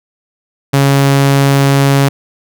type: tone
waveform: sawtooth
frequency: 138.6 Hz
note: C#3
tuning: in tune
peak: -3 dBFS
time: 0.73-2.09 s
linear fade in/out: 10 ms
effects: none